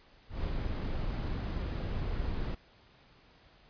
brown noise with ADSR envelope, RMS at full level -32 dBFS, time 0.28-2.55 s, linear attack 170 ms, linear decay 63 ms, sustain -2 dB, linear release 7 ms, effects pink hiss -61 dBFS RMS until 3.69 s + resampled to 11025 Hz

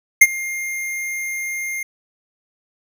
square tone with ADSR envelope, 2117 Hz, C7, 20 cents sharp, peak -3 dBFS, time 0.21-1.83 s, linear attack 9 ms, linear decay 42 ms, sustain -21 dB, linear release 4 ms, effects none

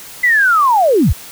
sine linear sweep, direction down, 2028 to 35.1 Hz, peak -8 dBFS, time 0.23-1.13 s, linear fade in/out 10 ms, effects white hiss -34 dBFS RMS until 1.31 s

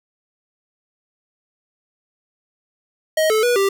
square tone with pitch steps, 629 / 434.9 / 485.7 / 393.1 Hz, D#5 / A4 / B4 / G4, +19 / -20 / -29 / +5 cents, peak -15 dBFS, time 3.17-3.69 s, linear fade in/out 5 ms, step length 130 ms, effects none

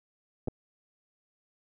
clicks, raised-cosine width 2 ms, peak -22 / -18 dBFS, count 2, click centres 0.475 / 0.483 s, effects none

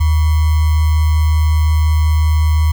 sine tone with sample-and-hold, 77.78 Hz, D#2, in tune, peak -9 dBFS, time 0-2.72 s, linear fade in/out 10 ms, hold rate 1050 Hz, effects none

